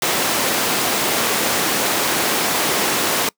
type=high-pass noise; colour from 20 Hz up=pink; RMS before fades=-19 dBFS; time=0.02-3.29 s; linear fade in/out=2 ms; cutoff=290 Hz; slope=12 dB/octave; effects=noise-tail reverb RT60 0.1 s tail -25 dB re dry